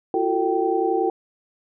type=tone cluster; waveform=sine; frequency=340.4 / 371.2 / 446 / 777 Hz; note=F4 / F#4 / A4 / G5; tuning=-44 / +6 / +23 / -16 cents; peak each=-24 dBFS; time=0.14-1.1 s; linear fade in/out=2 ms; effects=none